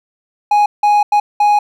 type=tone bursts at uneven times; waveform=triangle; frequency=830 Hz; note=G#5; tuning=1 cent flat; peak=-6 dBFS; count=4; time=0.51-0.66 / 0.83-1.03 / 1.12-1.2 / 1.4-1.59 s; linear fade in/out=5 ms; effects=none